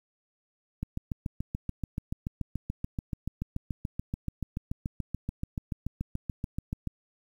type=click train; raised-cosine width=5 ms; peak=-19 dBFS; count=43; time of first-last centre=0.83-6.873 s; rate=6.95 Hz; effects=9-bit